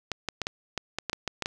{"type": "clicks", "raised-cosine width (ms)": 0.2, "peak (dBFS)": -12, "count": 11, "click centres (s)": [0.117, 0.287, 0.417, 0.469, 0.777, 0.986, 1.097, 1.131, 1.277, 1.423, 1.459], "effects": []}